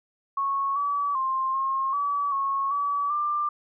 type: tone with pitch steps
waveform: sine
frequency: 1102 / 1145 / 1056 / 1073 / 1145 / 1097 / 1144 / 1188 Hz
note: C#6 / D6 / C6 / C6 / D6 / C#6 / D6 / D6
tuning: -11 / -44 / +16 / +43 / -44 / -18 / -46 / +20 cents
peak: -23 dBFS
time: 0.37-3.49 s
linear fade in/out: 5 ms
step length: 390 ms
effects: none